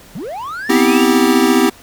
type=linear sweep; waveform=triangle; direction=up; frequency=133.1 to 2881 Hz; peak=-21 dBFS; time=0.15-1.04 s; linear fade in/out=5 ms
type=chord; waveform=square; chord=C major seventh; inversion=third; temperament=equal with one note detuned; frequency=246.9 / 261.6 / 323 / 392 Hz; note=B3 / C4 / E4 / G4; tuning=0 / 0 / -35 / 0 cents; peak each=-16 dBFS; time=0.69-1.7 s; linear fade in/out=10 ms
effects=pink hiss -42 dBFS RMS until 1.82 s